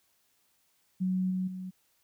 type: tone with level steps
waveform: sine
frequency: 185.5 Hz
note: F#3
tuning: 5 cents sharp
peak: -26 / -28 / -36 dBFS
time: 1-1.71 s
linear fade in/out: 20 ms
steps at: 1.3 / 1.47 s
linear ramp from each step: 10 ms
effects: white hiss -71 dBFS RMS until 2.03 s